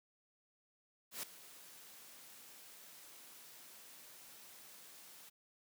white noise with ADSR envelope, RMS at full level -41 dBFS, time 1.11-5.3 s, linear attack 120 ms, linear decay 6 ms, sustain -16 dB, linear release 16 ms, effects high-pass 150 Hz 12 dB/octave

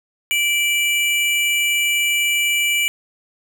square tone pair together, 2336 / 2920 Hz, D7 / F#7, -10 / -24 cents, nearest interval major third, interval 386 cents, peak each -18 / -22 dBFS, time 0.31-2.88 s, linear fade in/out 0 ms, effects none

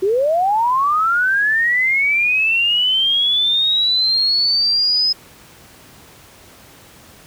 sine linear sweep, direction up, 363.6 to 5100 Hz, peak -13 dBFS, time 0.02-5.13 s, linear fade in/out 10 ms, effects pink hiss -44 dBFS RMS until 7.26 s + high-pass 60 Hz 12 dB/octave

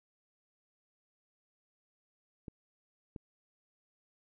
clicks, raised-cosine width 3 ms, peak -30 dBFS, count 2, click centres 2.482 / 3.162 s, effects none

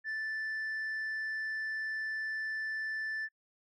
sine tone, 1759 Hz, A6, 1 cent flat, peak -31 dBFS, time 0.04-3.29 s, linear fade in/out 50 ms, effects noise-tail reverb RT60 0.1 s tail -26 dB re dry + tanh soft clip ceiling -33 dBFS

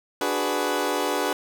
20% pulse chord, G# half-diminished seventh, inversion second, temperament equal, 293.7 / 370 / 415.3 / 493.9 Hz, D4 / F#4 / G#4 / B4, 0 / 0 / 0 / 0 cents, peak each -24 / -24 / -24 / -23 dBFS, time 0.21-1.33 s, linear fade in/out 2 ms, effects none

